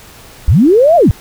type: linear two-way sweep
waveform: sine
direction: up then down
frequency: 51.3 to 714 to 56.5 Hz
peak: -4 dBFS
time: 0.48-1.11 s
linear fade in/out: 0 ms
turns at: 0.96 s
effects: pink hiss -37 dBFS RMS until 1.2 s